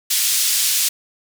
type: band-pass noise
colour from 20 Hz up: white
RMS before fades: -18 dBFS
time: 0.1-0.89 s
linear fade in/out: 10 ms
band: 3100 to 12000 Hz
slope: 12 dB/octave
effects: none